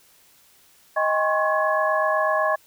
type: tone cluster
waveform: sine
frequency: 627 / 802 / 1048 / 1096 / 1688 Hz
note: D#5 / G5 / C6 / C#6 / G#6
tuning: +13 / +39 / +2 / -20 / +28 cents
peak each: -22 / -28 / -30 / -24 / -26 dBFS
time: 0.96-2.56 s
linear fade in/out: 10 ms
effects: white hiss -56 dBFS RMS until 2.66 s